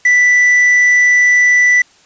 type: tone with quantisation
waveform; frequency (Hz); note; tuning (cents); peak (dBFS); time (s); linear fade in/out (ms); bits
triangle; 1975.5; B6; 0; -5; 0.05-1.82; 5; 5
effects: white hiss -48 dBFS RMS until 2.05 s + resampled to 16000 Hz